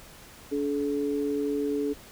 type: tone pair together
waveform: sine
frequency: 286.8 / 429.7 Hz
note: D4 / A4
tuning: -41 / -41 cents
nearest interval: perfect fifth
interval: 700 cents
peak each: -28 dBFS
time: 0.51-1.94 s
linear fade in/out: 20 ms
effects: pink hiss -49 dBFS RMS until 2.11 s